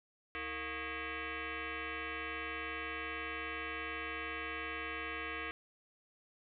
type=tone with frequency modulation; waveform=sine; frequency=320.7 Hz; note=E4; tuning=48 cents flat; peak=-38 dBFS; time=0.35-5.51 s; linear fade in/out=0 ms; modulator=391 Hz; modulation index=6.4; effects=none